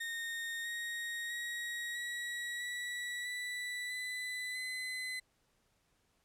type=tone with pitch steps; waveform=35% pulse; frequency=1845 / 1869.7 / 1894.7 / 1920 / 1945.7 / 1971.7 / 1998.1 / 2025 Hz; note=A#6 / A#6 / A#6 / B6 / B6 / B6 / B6 / B6; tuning=-18 / +5 / +28 / -49 / -26 / -3 / +20 / +43 cents; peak=-36 dBFS; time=0-5.2 s; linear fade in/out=10 ms; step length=650 ms; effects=pink hiss -75 dBFS RMS until 6.24 s + low-pass 12000 Hz 12 dB/octave